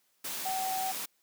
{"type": "tone in noise", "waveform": "sine", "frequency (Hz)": 759, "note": "F#5", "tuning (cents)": 44, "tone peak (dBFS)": -31, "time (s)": [0.45, 0.92], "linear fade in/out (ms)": 10, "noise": "white", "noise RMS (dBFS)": -37, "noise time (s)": [0.24, 1.06], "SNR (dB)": 3, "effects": ["white hiss -72 dBFS RMS until 1.22 s", "high-pass 150 Hz 12 dB/octave"]}